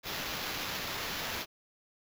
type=noise with sample-and-hold; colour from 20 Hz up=blue; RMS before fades=-37 dBFS; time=0.03-1.46 s; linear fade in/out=50 ms; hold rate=8820 Hz; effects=none